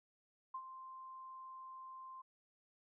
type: tone with ADSR envelope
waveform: sine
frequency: 1046.5 Hz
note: C6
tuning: in tune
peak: -40 dBFS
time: 0.54-2.22 s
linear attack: 7 ms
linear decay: 66 ms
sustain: -9 dB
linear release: 10 ms
effects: none